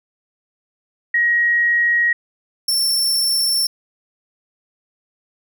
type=tone pair in turn; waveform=sine / sawtooth; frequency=1893 / 5412 Hz; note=A#6 / E8; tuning=+26 / +45 cents; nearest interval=octave + tritone; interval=1819 cents; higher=second; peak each=-13 dBFS; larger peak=neither; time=1.14-2.13 / 2.68-3.67 s; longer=neither; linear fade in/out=5 ms; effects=none